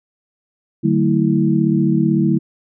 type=tone cluster; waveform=sine; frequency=150.3 / 188.5 / 224.2 / 326.5 Hz; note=D3 / F#3 / A3 / E4; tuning=+40 / +32 / +33 / -17 cents; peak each=-18 dBFS; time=0.83-2.39 s; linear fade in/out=20 ms; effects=none